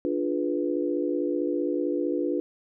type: chord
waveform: sine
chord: D diminished seventh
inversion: none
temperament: equal with one note detuned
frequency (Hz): 293.7 / 349.2 / 420.1 / 493.9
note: D4 / F4 / Ab4 / Cb5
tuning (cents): 0 / 0 / +20 / 0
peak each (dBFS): -28 / -28 / -34 / -31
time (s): 0.05-2.4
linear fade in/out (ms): 0
effects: none